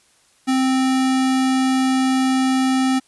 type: tone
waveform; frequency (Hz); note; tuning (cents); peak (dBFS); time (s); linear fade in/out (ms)
square; 261.6; C4; 0; -16; 0.47-3; 20
effects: white hiss -57 dBFS RMS until 3.07 s + resampled to 24000 Hz